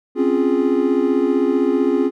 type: chord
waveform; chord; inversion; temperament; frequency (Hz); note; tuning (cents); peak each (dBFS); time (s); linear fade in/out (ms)
triangle; Db major seventh; third; equal; 261.6 / 277.2 / 349.2 / 415.3; C4 / Db4 / F4 / Ab4; 0 / 0 / 0 / 0; -18; 0.15-2.11; 50
effects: none